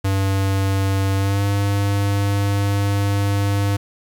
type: tone with pitch glide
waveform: square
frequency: 97.2 to 100.4 Hz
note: G2 to G2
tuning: -14 to +42 cents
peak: -17 dBFS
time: 0.04-3.77 s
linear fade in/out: 10 ms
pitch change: +56 cents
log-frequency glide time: 1.16-1.43 s
effects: 8-bit